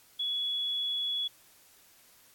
sine tone, 3383 Hz, G#7, 31 cents sharp, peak -29 dBFS, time 0.19-1.28 s, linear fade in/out 10 ms, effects white hiss -60 dBFS RMS until 2.34 s + AAC 64 kbps

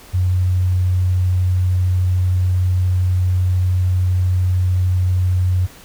sine tone, 91.3 Hz, F#2, 23 cents flat, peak -13 dBFS, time 0.13-5.67 s, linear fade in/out 20 ms, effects pink hiss -42 dBFS RMS until 5.84 s

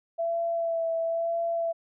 sine tone with vibrato, 667 Hz, E5, 20 cents sharp, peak -25 dBFS, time 0.18-1.73 s, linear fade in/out 20 ms, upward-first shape sine, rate 1 Hz, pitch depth 21 cents each way, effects none

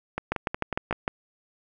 two click trains, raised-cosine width 0.5 ms, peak -13 / -10 dBFS, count 5 / 6, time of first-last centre 0.18-0.91 / 0.32-1.079 s, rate 5.48 / 6.59 Hz, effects none

